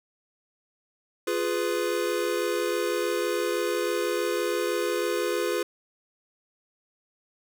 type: chord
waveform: square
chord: F diminished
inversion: none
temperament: equal with one note detuned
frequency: 349.2 / 415.3 / 498.8 Hz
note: F4 / Ab4 / Cb5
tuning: 0 / 0 / +17 cents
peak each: -30 dBFS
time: 1.27-5.63 s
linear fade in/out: 5 ms
effects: none